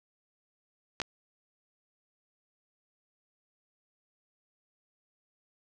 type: clicks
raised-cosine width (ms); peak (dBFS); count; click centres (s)
0.2; -15; 2; 1.001 / 1.017
effects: none